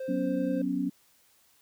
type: tone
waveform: triangle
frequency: 523.3 Hz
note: C5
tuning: in tune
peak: -31 dBFS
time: 0-0.62 s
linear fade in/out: 5 ms
type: chord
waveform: sine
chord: F# suspended fourth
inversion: none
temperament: equal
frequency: 185 / 246.9 / 277.2 Hz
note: F#3 / B3 / C#4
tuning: 0 / 0 / 0 cents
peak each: -33 / -32 / -29 dBFS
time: 0.08-0.9 s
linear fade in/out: 10 ms
effects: white hiss -64 dBFS RMS until 1.61 s